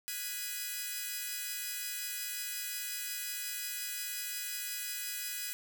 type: chord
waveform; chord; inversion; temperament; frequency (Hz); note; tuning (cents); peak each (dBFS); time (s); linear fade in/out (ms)
5% pulse; G# minor seventh; third; equal with one note detuned; 1467.2 / 1661.2 / 1975.5 / 2489; F#6 / G#6 / B6 / D#7; -15 / 0 / 0 / 0; -33 / -32 / -32 / -31; 0.08-5.53; 0
effects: none